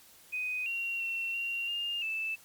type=tone with pitch steps; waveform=sine; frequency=2500 / 2750 / 2716 / 2757 / 2814 / 2637 Hz; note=D#7 / F7 / F7 / F7 / F7 / E7; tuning=+8 / -27 / -49 / -23 / +12 / 0 cents; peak=-31 dBFS; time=0.32-2.36 s; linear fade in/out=20 ms; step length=340 ms; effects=white hiss -57 dBFS RMS until 2.44 s + MP3 96 kbps